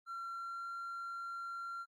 triangle tone with pitch glide, 1365 to 1374.5 Hz, F6 to F6, -40 to -28 cents, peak -38 dBFS, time 0.06-1.86 s, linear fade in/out 50 ms, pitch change +12 cents, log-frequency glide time 0.33-0.67 s, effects tanh soft clip ceiling -35 dBFS + AAC 48 kbps

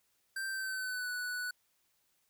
square tone with pitch glide, 1568 to 1480.9 Hz, G6 to F#6, 0 to +1 cents, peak -36 dBFS, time 0.36-1.51 s, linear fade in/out 5 ms, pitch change -99 cents, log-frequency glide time 0.48-1.1 s, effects white hiss -75 dBFS RMS until 2.29 s

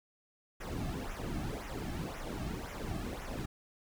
brown noise with flanger, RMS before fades -39 dBFS, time 0.6-3.46 s, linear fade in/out 10 ms, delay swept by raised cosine 0.22 to 2.12 ms, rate 1.9 Hz, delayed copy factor -0.75, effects none

